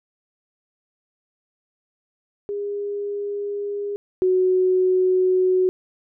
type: tone pair in turn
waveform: sine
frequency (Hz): 407.2 / 370.1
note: G#4 / F#4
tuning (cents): -34 / 0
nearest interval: major second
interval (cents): 166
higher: first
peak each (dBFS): -24 / -15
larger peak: second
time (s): 2.49-3.96 / 4.22-5.69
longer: neither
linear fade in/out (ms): 0
effects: none